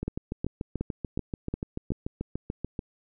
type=two click trains; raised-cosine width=3 ms; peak=-18 / -16 dBFS; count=20 / 6; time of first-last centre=0.03-2.792 / 0.08-1.905 s; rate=6.88 / 2.74 Hz; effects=none